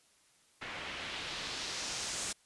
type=noise with low-pass filter sweep; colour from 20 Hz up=white; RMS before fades=-40 dBFS; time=0.61-2.33 s; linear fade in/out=10 ms; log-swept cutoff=2200 to 8200 Hz; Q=1.4; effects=white hiss -67 dBFS RMS until 2.45 s + resampled to 24000 Hz